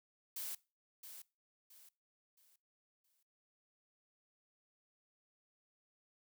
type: noise with echo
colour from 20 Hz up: blue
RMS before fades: -43 dBFS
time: 0.36-0.55 s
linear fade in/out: 5 ms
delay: 670 ms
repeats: 4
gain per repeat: -9 dB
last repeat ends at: 3.23 s
effects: noise-tail reverb RT60 0.3 s tail -22 dB re dry